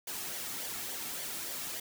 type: noise with flanger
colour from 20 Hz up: white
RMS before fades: -39 dBFS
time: 0.07-1.8 s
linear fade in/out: 5 ms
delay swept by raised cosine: 0.75 to 2.05 ms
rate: 3.5 Hz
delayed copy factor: -0.5
effects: none